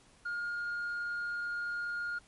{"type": "tone with tanh clipping", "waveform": "sine", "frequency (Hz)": 1420, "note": "F6", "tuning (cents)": 28, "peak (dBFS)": -34, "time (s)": [0.25, 2.19], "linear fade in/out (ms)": 10, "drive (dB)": 1, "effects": ["pink hiss -62 dBFS RMS until 2.27 s", "MP3 48 kbps"]}